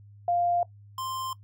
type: tone pair in turn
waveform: sine / square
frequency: 698.5 / 1046.6 Hz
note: F5 / C6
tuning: 0 / 0 cents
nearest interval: perfect fifth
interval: 700 cents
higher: second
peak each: -22 / -32 dBFS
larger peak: first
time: 0.28-0.63 / 0.98-1.33 s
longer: neither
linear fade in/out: 2 ms
effects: noise-tail reverb RT60 0.1 s tail -19 dB re dry + added 102 Hz sine -48 dBFS peak until 1.43 s